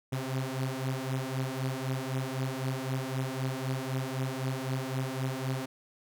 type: beating tone pair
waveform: sawtooth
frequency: 129.7 / 133.6 Hz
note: C3 / C3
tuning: -15 / +36 cents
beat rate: 3.9 Hz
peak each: -30 dBFS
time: 0.12-5.66 s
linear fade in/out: 10 ms
effects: none